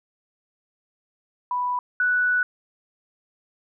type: tone pair in turn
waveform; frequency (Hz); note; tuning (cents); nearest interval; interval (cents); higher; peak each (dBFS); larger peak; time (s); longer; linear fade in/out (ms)
sine; 987.8 / 1480; B5 / F#6; 0 / 0; perfect fifth; 700; second; -22 / -18; second; 1.51-1.79 / 2-2.43; second; 2
effects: none